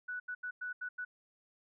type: tone bursts at uneven times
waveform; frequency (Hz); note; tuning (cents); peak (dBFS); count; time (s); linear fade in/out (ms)
sine; 1480; F#6; 0; -37; 6; 0.08-0.2 / 0.28-0.35 / 0.43-0.51 / 0.61-0.73 / 0.81-0.89 / 0.98-1.05; 10
effects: none